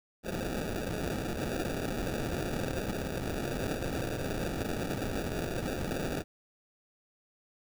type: noise with sample-and-hold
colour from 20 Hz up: blue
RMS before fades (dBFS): -34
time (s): 0.23-6.24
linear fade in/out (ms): 50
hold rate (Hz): 1050
effects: none